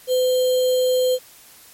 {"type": "tone with sample-and-hold", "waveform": "sine", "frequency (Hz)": 507, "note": "B4", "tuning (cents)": 45, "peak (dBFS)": -15, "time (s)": [0.07, 1.19], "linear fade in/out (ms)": 50, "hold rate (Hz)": 3675, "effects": ["white hiss -47 dBFS RMS until 1.73 s", "MP3 64 kbps"]}